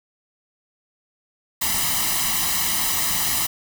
white noise with comb filter, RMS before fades -22 dBFS, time 1.61-3.47 s, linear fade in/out 10 ms, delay 1 ms, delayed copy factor +0.75, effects none

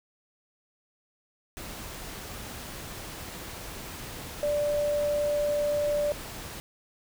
sine tone in noise, 587.3 Hz, D5, in tune, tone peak -24 dBFS, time 4.43-6.12 s, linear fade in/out 0 ms, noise pink, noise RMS -40 dBFS, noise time 1.57-6.6 s, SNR +13 dB, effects none

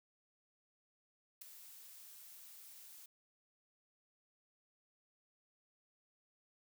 blue noise with ADSR envelope, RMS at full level -45 dBFS, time 1.41-3.06 s, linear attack 10 ms, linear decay 3 ms, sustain -11 dB, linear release 5 ms, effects none

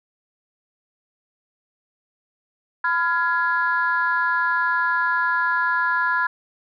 sine chord, F diminished, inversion second, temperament just, 1005.8 / 1396.9 / 1676.3 Hz, Cb6 / F6 / Ab6, +31 / 0 / +16 cents, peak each -22 dBFS, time 2.84-6.27 s, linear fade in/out 5 ms, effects tanh soft clip ceiling -10 dBFS

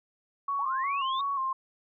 sine tone with vibrato, 1087 Hz, C#6, 34 cents flat, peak -27 dBFS, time 0.48-1.53 s, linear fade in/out 5 ms, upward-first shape square, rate 2.8 Hz, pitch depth 48 cents each way
sine linear sweep, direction up, 784 to 3729 Hz, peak -35 dBFS, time 0.59-1.21 s, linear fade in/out 2 ms
effects none

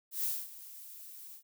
violet noise with ADSR envelope, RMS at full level -32 dBFS, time 0.11-1.43 s, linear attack 130 ms, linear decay 230 ms, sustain -17 dB, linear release 84 ms, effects none

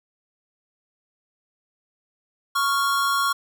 square tone pair together, 1108.7 / 1394 Hz, C#6 / F6, 0 / -4 cents, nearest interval major third, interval 396 cents, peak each -22 / -25 dBFS, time 2.55-3.33 s, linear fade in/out 10 ms, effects none

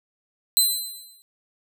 15% pulse tone with exponential decay, 4052 Hz, B7, 44 cents sharp, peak -7 dBFS, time 0.57-1.22 s, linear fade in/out 0 ms, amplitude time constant 140 ms, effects none

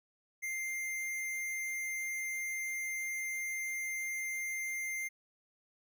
square tone, 2099 Hz, C7, 5 cents sharp, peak -36 dBFS, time 0.42-5.09 s, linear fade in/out 20 ms, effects none

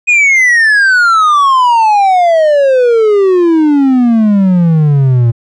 triangle exponential sweep, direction down, 2500 to 114.3 Hz, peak -3 dBFS, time 0.07-5.32 s, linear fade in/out 20 ms, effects resampled to 22050 Hz

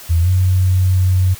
sine tone with pitch glide, 83.5 to 92.65 Hz, E2 to F#2, +23 to +3 cents, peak -10 dBFS, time 0.09-1.35 s, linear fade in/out 20 ms, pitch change +180 cents, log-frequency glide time 0.21-0.29 s, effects white hiss -36 dBFS RMS until 1.39 s

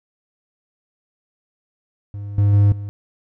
triangle tone with level steps, 101.7 Hz, G#2, 36 cents flat, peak -25 / -10 / -8 / -24 dBFS, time 2.14-2.89 s, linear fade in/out 0 ms, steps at 2.38 / 2.53 / 2.72 s, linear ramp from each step 2 ms, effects none

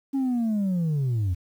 sine linear sweep, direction down, 277.2 to 84.5 Hz, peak -19 dBFS, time 0.13-1.35 s, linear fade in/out 20 ms, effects tanh soft clip ceiling -21 dBFS + 9-bit

